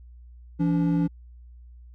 triangle tone pair together, 169.7 / 287.9 Hz, F3 / D4, -49 / -34 cents, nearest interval major sixth, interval 915 cents, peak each -20 / -22 dBFS, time 0.59-1.08 s, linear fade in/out 20 ms, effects added 60 Hz sine -44 dBFS peak until 1.94 s

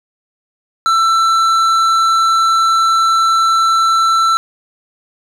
sine tone with tanh clipping, 1335 Hz, E6, 22 cents sharp, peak -11 dBFS, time 0.86-4.37 s, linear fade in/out 0 ms, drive 11 dB, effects none

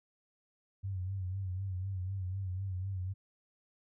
sine tone with vibrato, 94.4 Hz, F#2, 35 cents sharp, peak -34 dBFS, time 0.83-3.14 s, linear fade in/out 20 ms, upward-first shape sine, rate 4 Hz, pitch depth 70 cents each way, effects none

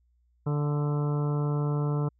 harmonic tone with a mistuned harmonic, 146.83 Hz, D3, in tune, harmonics 1 / 2 / 3 / 4 / 5 / 6 / 7 / 8 / 9, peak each -25 / -36 / -35 / -43 / -45 / -45 / -43 / -49 / -44 dBFS, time 0.46-2.09 s, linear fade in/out 10 ms, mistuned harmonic 5, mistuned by -18 cents, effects added 60 Hz sine -64 dBFS peak until 2.19 s

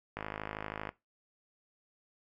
click train, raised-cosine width 0.5 ms, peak -22 dBFS, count 39, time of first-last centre 0.17-0.891 s, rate 52.7 Hz, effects noise-tail reverb RT60 0.2 s tail -18 dB re dry

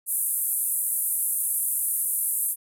white band-pass noise, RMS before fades -26 dBFS, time 0.06-2.56 s, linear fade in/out 50 ms, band 9100 to 13000 Hz, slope 48 dB/octave, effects none

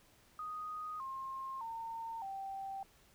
sine tone with pitch steps, 1244.5 / 1064.8 / 911 / 779.5 Hz, D#6 / C6 / A#5 / G5, 0 / +30 / -40 / -10 cents, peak -40 dBFS, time 0.39-2.83 s, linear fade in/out 2 ms, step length 610 ms, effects pink hiss -66 dBFS RMS until 3.14 s

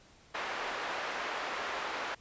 white band-pass noise, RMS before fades -37 dBFS, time 0.34-2.15 s, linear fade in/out 10 ms, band 460 to 1700 Hz, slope 12 dB/octave, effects pink hiss -60 dBFS RMS until 2.2 s + resampled to 16000 Hz

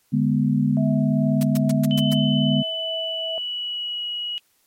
sine chord, G# diminished, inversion second, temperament equal, 146.83 / 207.7 / 246.9 Hz, D3 / G#3 / B3, 0 / 0 / 0 cents, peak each -21 dBFS, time 0.12-2.63 s, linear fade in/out 20 ms
sine tone with tremolo, 650 Hz, E5, 24 cents flat, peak -27 dBFS, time 0.77-3.38 s, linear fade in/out 0 ms, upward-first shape triangle, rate 2.4 Hz, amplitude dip 40%
white noise bursts, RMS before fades -31 dBFS, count 6, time 1.41-2.136 s, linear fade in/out 2 ms, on 21 ms, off 120 ms
sine tone with pitch glide, 3030 to 2910 Hz, F#7 to F#7, +40 to -29 cents, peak -25 dBFS, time 1.91-4.38 s, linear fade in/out 0 ms, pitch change -69 cents, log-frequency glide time 2.21-4.05 s
effects white hiss -64 dBFS RMS until 4.66 s + MP3 64 kbps

